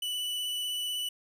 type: tone with vibrato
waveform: 45% pulse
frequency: 2970 Hz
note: F#7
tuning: 6 cents sharp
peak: -31 dBFS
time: 0.02-1.09 s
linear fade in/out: 5 ms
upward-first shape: triangle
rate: 16 Hz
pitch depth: 15 cents each way
effects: none